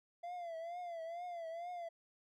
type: tone with vibrato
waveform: triangle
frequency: 683 Hz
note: F5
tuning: 39 cents flat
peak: -40 dBFS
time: 0.23-1.89 s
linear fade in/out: 10 ms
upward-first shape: triangle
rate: 2.2 Hz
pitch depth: 99 cents each way
effects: none